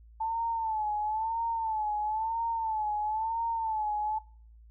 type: tone with vibrato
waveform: sine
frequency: 880 Hz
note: A5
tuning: in tune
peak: -28 dBFS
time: 0.2-4.19 s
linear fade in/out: 10 ms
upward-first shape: sine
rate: 1 Hz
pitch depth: 82 cents each way
effects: noise-tail reverb RT60 0.5 s tail -22 dB re dry + added 56 Hz sine -51 dBFS peak until 4.7 s